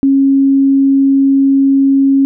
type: tone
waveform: sine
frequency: 273.1 Hz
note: C#4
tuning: 26 cents flat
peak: -6 dBFS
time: 0.03-2.25 s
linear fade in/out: 0 ms
effects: none